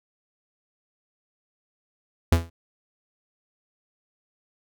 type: tone with exponential decay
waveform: 45% pulse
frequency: 83.9 Hz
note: E2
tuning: 31 cents sharp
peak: -12 dBFS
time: 2.32-2.5 s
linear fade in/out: 5 ms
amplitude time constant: 39 ms
effects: none